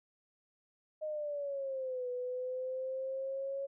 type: exponential two-way sweep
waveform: sine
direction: down then up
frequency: 622.3 to 493.9 to 553 Hz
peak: -35 dBFS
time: 1.01-3.67 s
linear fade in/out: 20 ms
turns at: 2.09 s
effects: none